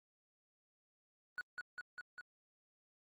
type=tone with echo; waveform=triangle; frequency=1466 Hz; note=F#6; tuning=16 cents flat; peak=-37 dBFS; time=1.38-1.41 s; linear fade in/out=0 ms; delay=200 ms; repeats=4; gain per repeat=-2 dB; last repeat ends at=2.21 s; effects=Opus 32 kbps